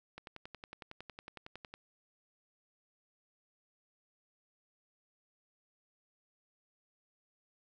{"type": "click train", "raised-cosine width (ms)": 0.3, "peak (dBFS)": -30, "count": 18, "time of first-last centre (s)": [0.18, 1.74], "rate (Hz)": 10.9, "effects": []}